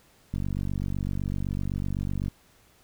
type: click train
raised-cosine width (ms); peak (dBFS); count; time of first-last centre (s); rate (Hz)
5; -18; 94; 0.34-2.282; 47.9
effects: pink hiss -60 dBFS RMS until 2.83 s